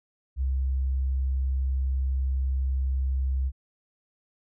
sine tone, 66 Hz, C2, 16 cents sharp, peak -23 dBFS, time 0.36-3.52 s, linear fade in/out 50 ms, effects none

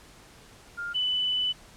sine tone pair in turn, 1405 / 2992 Hz, F6 / F#7, +10 / +19 cents, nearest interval octave + minor second, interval 1309 cents, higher second, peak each -31 / -24 dBFS, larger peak second, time 0.77-0.94 / 0.94-1.53 s, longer second, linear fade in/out 20 ms, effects pink hiss -52 dBFS RMS until 1.76 s + low-pass 10000 Hz 12 dB/octave

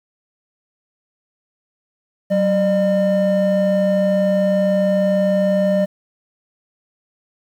triangle tone pair together, 189.93 / 603 Hz, F#3 / D5, +46 / +46 cents, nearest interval octave + minor sixth, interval 2000 cents, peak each -15 / -13 dBFS, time 2.3-5.86 s, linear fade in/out 20 ms, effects tanh soft clip ceiling -6 dBFS + 8-bit

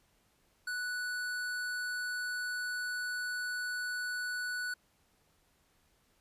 triangle tone with hard clipping, 1480 Hz, F#6, in tune, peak -36 dBFS, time 0.67-4.74 s, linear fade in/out 5 ms, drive 18 dB, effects pink hiss -71 dBFS RMS until 6.2 s + resampled to 32000 Hz

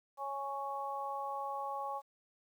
harmonic tone, 277.2 Hz, C#4, in tune, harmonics 2 / 3 / 4, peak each -44 / -39 / -41 dBFS, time 0.17-2.02 s, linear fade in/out 50 ms, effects 11-bit

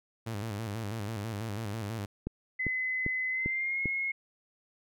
sawtooth tone with vibrato, 107.4 Hz, A2, 41 cents flat, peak -30 dBFS, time 0.26-2.06 s, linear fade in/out 10 ms, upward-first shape square, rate 6.1 Hz, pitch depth 97 cents each way
click train, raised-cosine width 3 ms, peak -20 dBFS, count 5, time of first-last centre 2.27-3.857 s, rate 2.52 Hz
sine tone with pitch glide, 2030 to 2163 Hz, B6 to C#7, +47 to -43 cents, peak -29 dBFS, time 2.59-4.12 s, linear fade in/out 10 ms, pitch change +110 cents, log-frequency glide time 3.3-3.81 s
effects none

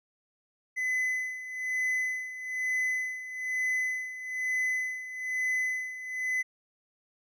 triangle tone with tremolo, 2018 Hz, B6, 37 cents sharp, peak -24 dBFS, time 0.76-6.43 s, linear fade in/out 20 ms, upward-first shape sine, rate 1.1 Hz, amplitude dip 75%, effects none

